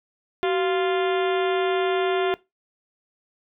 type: harmonic tone with a mistuned harmonic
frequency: 348.9 Hz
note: F4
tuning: 2 cents flat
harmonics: 1 / 2 / 3 / 4 / 5 / 6 / 7 / 8 / 9 / 10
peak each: -21 / -27 / -33 / -33 / -36 / -37 / -38 / -39 / -40 / -38 dBFS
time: 0.43-2.34 s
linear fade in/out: 0 ms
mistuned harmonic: 1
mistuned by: +140 cents
effects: noise-tail reverb RT60 0.2 s tail -20 dB re dry